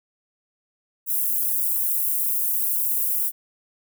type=high-pass noise; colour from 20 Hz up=white; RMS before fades=-23 dBFS; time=1.06-3.32 s; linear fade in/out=50 ms; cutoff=11000 Hz; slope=24 dB/octave; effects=none